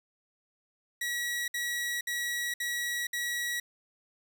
sawtooth tone bursts, 1923 Hz, B6, 47 cents flat, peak -27 dBFS, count 5, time 1.01-3.6 s, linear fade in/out 5 ms, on 470 ms, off 60 ms, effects none

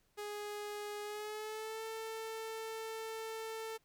sawtooth tone with pitch glide, 415.3 to 445.1 Hz, G#4 to A4, 0 to +20 cents, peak -37 dBFS, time 0.17-3.78 s, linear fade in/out 20 ms, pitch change +120 cents, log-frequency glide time 1.03-1.83 s, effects pink hiss -75 dBFS RMS until 3.84 s

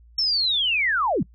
sine linear sweep, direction down, 5470 to 114.5 Hz, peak -19 dBFS, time 0.18-1.23 s, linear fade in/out 5 ms, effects noise-tail reverb RT60 0.1 s tail -24 dB re dry + added 58 Hz sine -48 dBFS peak until 1.34 s

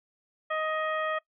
harmonic tone with a mistuned harmonic, 626 Hz, D#5, 10 cents sharp, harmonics 1 / 2 / 3 / 4 / 5, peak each -31 / -31 / -35 / -44 / -44 dBFS, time 0.5-1.19 s, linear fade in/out 10 ms, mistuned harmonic 5, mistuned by +51 cents, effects noise-tail reverb RT60 0.1 s tail -21 dB re dry

